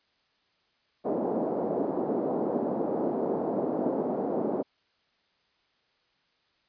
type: band-pass noise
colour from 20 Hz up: pink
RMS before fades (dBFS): -29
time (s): 1.04-4.63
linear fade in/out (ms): 20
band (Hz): 230 to 700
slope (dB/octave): 24
effects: white hiss -70 dBFS RMS until 6.68 s + resampled to 11025 Hz